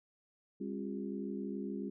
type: harmonic tone with a mistuned harmonic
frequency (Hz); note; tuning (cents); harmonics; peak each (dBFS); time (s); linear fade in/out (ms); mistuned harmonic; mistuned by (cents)
67.2; C2; +47; 3 / 4 / 5 / 6; -40 / -42 / -44 / -46; 0.6-1.9; 10; 5; +78
effects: none